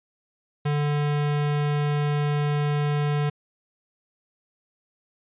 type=tone; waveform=square; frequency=146.83 Hz; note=D3; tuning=in tune; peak=-22 dBFS; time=0.65-3.3 s; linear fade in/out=10 ms; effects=resampled to 8000 Hz